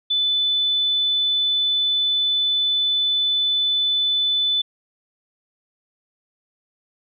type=tone; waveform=sine; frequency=3500 Hz; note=A7; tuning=10 cents flat; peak=-17 dBFS; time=0.1-4.62 s; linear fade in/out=10 ms; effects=none